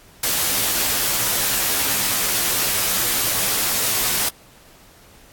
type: noise with comb filter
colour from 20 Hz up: white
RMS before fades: -20 dBFS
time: 0.23-4.29 s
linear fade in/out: 5 ms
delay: 13 ms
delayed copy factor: -0.65
effects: pink hiss -49 dBFS RMS until 5.32 s + AAC 64 kbps